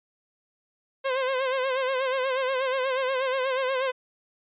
sawtooth tone with vibrato, 523.3 Hz, C5, in tune, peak -20 dBFS, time 1.04-3.92 s, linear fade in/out 20 ms, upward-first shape sine, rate 8.3 Hz, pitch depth 66 cents each way, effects resampled to 8000 Hz

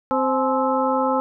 harmonic tone with a mistuned harmonic, 261.6 Hz, C4, in tune, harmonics 1 / 2 / 3 / 4 / 5, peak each -24 / -22 / -23 / -27 / -26 dBFS, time 0.11-1.2 s, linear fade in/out 0 ms, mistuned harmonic 3, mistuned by +140 cents, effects none

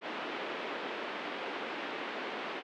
pink band-pass noise, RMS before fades -39 dBFS, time 0.01-2.63 s, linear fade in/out 50 ms, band 280 to 3200 Hz, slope 24 dB/octave, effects none

